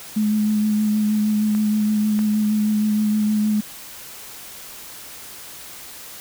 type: tone with vibrato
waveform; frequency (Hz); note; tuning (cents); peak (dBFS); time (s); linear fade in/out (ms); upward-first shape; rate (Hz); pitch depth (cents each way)
sine; 212.3; G#3; +38; -16; 0.16-3.61; 10; sine; 6.4; 17
type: clicks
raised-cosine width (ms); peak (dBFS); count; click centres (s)
0.5; -20 / -18; 2; 1.55 / 2.191
effects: white hiss -38 dBFS RMS until 6.2 s